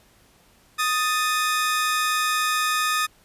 sawtooth tone pair together, 1244.5 / 1769.7 Hz, D#6 / A6, 0 / +10 cents, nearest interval tritone, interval 610 cents, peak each -18 / -23 dBFS, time 0.78-3.07 s, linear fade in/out 20 ms, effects pink hiss -57 dBFS RMS until 3.24 s + resampled to 32000 Hz

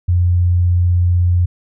sine tone, 88.4 Hz, F2, 22 cents sharp, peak -10 dBFS, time 0.08-1.46 s, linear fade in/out 10 ms, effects none

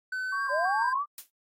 triangle tone with pitch glide, 1515 to 1589.4 Hz, F#6 to G6, +40 to +23 cents, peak -28 dBFS, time 0.12-0.93 s, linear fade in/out 5 ms, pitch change +83 cents, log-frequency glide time 0.29-0.42 s
sine tone with vibrato, 1070 Hz, C6, 38 cents sharp, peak -30 dBFS, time 0.32-0.98 s, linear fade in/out 10 ms, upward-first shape square, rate 3 Hz, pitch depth 78 cents each way
sine linear sweep, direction up, 539 to 1197 Hz, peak -26 dBFS, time 0.49-1.06 s, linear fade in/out 50 ms
blue noise with exponential decay, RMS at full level -35 dBFS, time 1.18-1.3 s, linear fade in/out 2 ms, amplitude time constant 25 ms
effects AAC 48 kbps

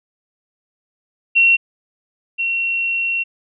sine tone pair in turn, 2729 / 2729 Hz, F7 / F7, -41 / -41 cents, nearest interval unison, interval 0 cents, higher neither, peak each -9 / -17 dBFS, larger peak first, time 1.35-1.57 / 2.38-3.24 s, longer second, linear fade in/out 20 ms, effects none

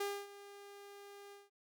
sawtooth tone with ADSR envelope, 403 Hz, G4, 48 cents sharp, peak -31 dBFS, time 0-1.5 s, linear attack 7 ms, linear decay 260 ms, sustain -17 dB, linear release 180 ms, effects none

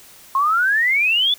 sine exponential sweep, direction up, 1057 to 3520 Hz, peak -14 dBFS, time 0.35-1.34 s, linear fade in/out 2 ms, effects white hiss -45 dBFS RMS until 1.38 s

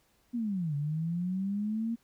sine linear two-way sweep, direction down then up, 246.9 to 141.4 to 233.7 Hz, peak -29 dBFS, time 0.33-1.96 s, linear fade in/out 20 ms, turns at 0.75 s, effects pink hiss -69 dBFS RMS until 2.03 s

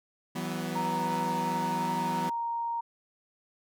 sawtooth chord, E suspended second, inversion none, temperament equal with one note detuned, 164.81 / 188.78 / 246.9 Hz, E3 / F#3 / B3, 0 / +35 / 0 cents, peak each -32 dBFS, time 0.35-2.3 s, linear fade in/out 10 ms
sine tone, 932.3 Hz, A#5, in tune, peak -29 dBFS, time 0.75-2.81 s, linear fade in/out 10 ms
effects none

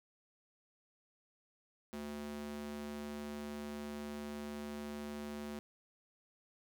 square tone with high-pass filter, 73.42 Hz, D2, in tune, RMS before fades -44 dBFS, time 1.93-5.59 s, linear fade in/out 0 ms, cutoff 230 Hz, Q 1.7, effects none

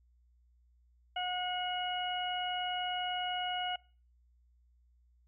harmonic tone, 726 Hz, F#5, 33 cents flat, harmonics 1 / 2 / 3 / 4, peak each -35 / -42 / -45 / -38 dBFS, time 1.16-3.76 s, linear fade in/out 5 ms, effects noise-tail reverb RT60 0.4 s tail -24 dB re dry + added 60 Hz sine -64 dBFS peak until 5.27 s

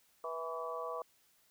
harmonic tone with a mistuned harmonic, 163.4 Hz, E3, 15 cents flat, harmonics 3 / 4 / 5 / 6 / 7, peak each -42 / -43 / -52 / -46 / -42 dBFS, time 0.24-1.02 s, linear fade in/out 2 ms, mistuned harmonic 6, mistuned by +24 cents, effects white hiss -70 dBFS RMS until 1.5 s

